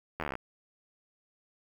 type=slowing click train; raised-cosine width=0.5 ms; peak=-19 dBFS; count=12; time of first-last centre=0.2-0.354 s; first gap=12 ms; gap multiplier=1.03; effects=8-bit